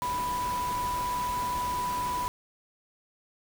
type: tone in noise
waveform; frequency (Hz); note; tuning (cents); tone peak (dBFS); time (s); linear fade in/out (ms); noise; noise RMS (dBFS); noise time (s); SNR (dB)
sine; 987.8; B5; 0; -28; 0.02-2.28; 0; pink; -38; 0.02-2.28; +7
effects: none